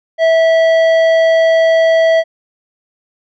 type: tone with tanh clipping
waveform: sine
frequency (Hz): 653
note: E5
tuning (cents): -17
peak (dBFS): -9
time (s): 0.18-2.24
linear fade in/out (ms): 50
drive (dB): 11
effects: none